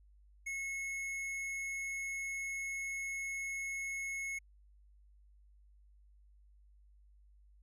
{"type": "tone with hard clipping", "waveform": "sine", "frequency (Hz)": 2183, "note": "C#7", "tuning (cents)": -27, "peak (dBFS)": -39, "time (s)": [0.46, 4.39], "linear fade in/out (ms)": 10, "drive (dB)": 10, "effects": ["added 50 Hz sine -60 dBFS peak until 7.62 s"]}